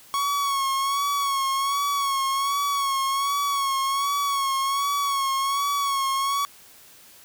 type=tone with vibrato; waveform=45% pulse; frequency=1108.7 Hz; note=C#6; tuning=in tune; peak=-22 dBFS; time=0.14-6.45 s; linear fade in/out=0 ms; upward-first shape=sine; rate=1.3 Hz; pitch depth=46 cents each way; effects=white hiss -50 dBFS RMS until 7.24 s